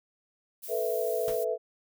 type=noise; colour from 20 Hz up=violet; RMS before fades=-41 dBFS; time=0.62-1.45 s; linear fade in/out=20 ms
type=chord; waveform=sine; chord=A suspended second; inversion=none; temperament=equal; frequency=440 / 493.9 / 659.3 Hz; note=A4 / B4 / E5; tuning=0 / 0 / 0 cents; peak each=-31 dBFS; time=0.68-1.58 s; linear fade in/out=50 ms
type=noise with exponential decay; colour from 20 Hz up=pink; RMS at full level=-37 dBFS; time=1.28-1.44 s; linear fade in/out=0 ms; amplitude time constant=33 ms
effects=none